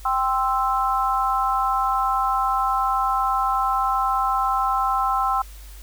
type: chord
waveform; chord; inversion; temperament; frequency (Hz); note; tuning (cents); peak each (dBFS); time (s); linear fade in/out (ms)
sine; C major; second; equal; 784 / 1046.5 / 1318.5; G5 / C6 / E6; 0 / 0 / 0; -23; 0.05-5.42; 5
effects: added 50 Hz sine -38 dBFS peak until 5.82 s + white hiss -48 dBFS RMS until 5.82 s